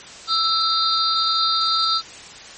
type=tone cluster; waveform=sine; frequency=1326 / 3697 / 4120 / 4683 Hz; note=E6 / A#7 / C8 / D8; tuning=+10 / -15 / -28 / -6 cents; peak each=-21 / -24 / -23 / -22 dBFS; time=0.27-2.02 s; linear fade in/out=50 ms; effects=white hiss -39 dBFS RMS until 2.57 s + MP3 32 kbps